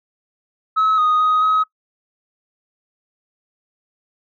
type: tone with pitch steps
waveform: sine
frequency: 1288 / 1243 / 1253 / 1271 Hz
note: E6 / D#6 / D#6 / D#6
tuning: -41 / -2 / +12 / +36 cents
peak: -11 dBFS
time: 0.76-1.64 s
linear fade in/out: 20 ms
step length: 220 ms
effects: noise-tail reverb RT60 0.1 s tail -23 dB re dry + tanh soft clip ceiling -11 dBFS